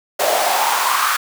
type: noise with high-pass filter sweep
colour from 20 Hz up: pink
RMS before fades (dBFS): -17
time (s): 0.19-1.17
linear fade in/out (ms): 10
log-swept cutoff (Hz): 570 to 1300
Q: 4.7
effects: none